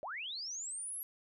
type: linear sweep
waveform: sine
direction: up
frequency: 523.3 to 11600 Hz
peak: -39 dBFS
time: 0.03-1.03 s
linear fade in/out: 0 ms
effects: none